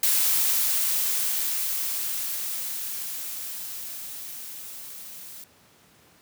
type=noise with level ramp; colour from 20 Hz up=blue; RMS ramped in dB=-21 to -42 dBFS; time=0.03-5.44 s; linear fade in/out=2 ms; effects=pink hiss -57 dBFS RMS until 6.21 s + high-pass 100 Hz 12 dB/octave